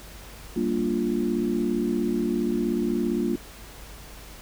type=chord; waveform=sine; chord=G minor seventh; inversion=none; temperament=equal; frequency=196 / 233.1 / 293.7 / 349.2 Hz; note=G3 / Bb3 / D4 / F4; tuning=0 / 0 / 0 / 0 cents; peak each=-30 / -26 / -30 / -27 dBFS; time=0.56-3.36 s; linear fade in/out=5 ms; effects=added 50 Hz sine -45 dBFS peak until 4.41 s + pink hiss -45 dBFS RMS until 4.41 s